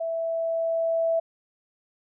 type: tone with level ramp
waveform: sine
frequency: 659.3 Hz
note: E5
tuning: in tune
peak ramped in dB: -26 to -20 dBFS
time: 0-1.2 s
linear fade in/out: 10 ms
effects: none